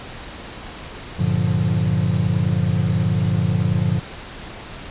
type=chord; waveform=triangle; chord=G minor seventh; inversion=none; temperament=equal with one note detuned; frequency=98 / 116.54 / 146.83 / 176.34 Hz; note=G2 / Bb2 / D3 / F3; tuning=0 / 0 / 0 / +17 cents; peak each=-20 dBFS; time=1.18-4 s; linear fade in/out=20 ms; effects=pink hiss -35 dBFS RMS until 4.9 s + resampled to 8000 Hz